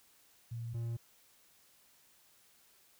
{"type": "tone pair in turn", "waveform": ["sine", "triangle"], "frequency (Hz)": [116.54, 116.54], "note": ["A#2", "A#2"], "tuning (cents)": [0, 0], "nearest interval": "unison", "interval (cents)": 0, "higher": "neither", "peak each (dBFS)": [-38, -33], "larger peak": "second", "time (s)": [[0.51, 0.74], [0.74, 0.97]], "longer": "neither", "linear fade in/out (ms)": 10, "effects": ["white hiss -66 dBFS RMS until 2.99 s"]}